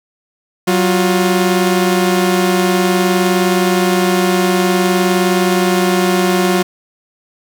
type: tone pair together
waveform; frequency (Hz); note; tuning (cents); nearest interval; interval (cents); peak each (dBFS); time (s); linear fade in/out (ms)
sawtooth; 187.08 / 354.7; F#3 / F4; +19 / +27; major seventh; 1108; -10; 0.67-6.63; 10
effects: 7-bit